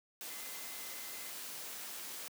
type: tone in noise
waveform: sine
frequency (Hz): 2053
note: C7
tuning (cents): -33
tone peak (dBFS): -55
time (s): 0.3-1.3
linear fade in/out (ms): 0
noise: white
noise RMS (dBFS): -45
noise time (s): 0.21-2.28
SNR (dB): -13
effects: high-pass 200 Hz 12 dB/octave